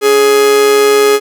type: tone with amplitude modulation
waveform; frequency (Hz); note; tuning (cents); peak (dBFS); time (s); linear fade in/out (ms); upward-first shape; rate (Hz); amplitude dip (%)
45% pulse; 417.7; G#4; +10; -4; 0.01-1.2; 50; sine; 132; 40
effects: none